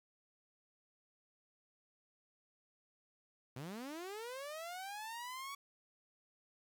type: linear sweep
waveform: sawtooth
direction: up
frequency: 118.1 to 1132 Hz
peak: -40 dBFS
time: 3.56-5.55 s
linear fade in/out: 5 ms
effects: 11-bit